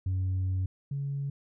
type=tone pair in turn; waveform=sine; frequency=93.4 / 139.94 Hz; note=F#2 / C#3; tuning=+17 / +17 cents; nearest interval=perfect fifth; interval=700 cents; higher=second; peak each=-24 / -29 dBFS; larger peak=first; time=0.06-0.66 / 0.91-1.3 s; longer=first; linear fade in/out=5 ms; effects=tanh soft clip ceiling -25 dBFS